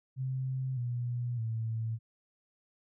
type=tone with pitch steps; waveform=sine; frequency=130.8 / 121.34 / 112.56 Hz; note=C3 / B2 / A2; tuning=0 / -30 / +40 cents; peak=-31 dBFS; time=0.16-1.99 s; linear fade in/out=50 ms; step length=610 ms; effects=none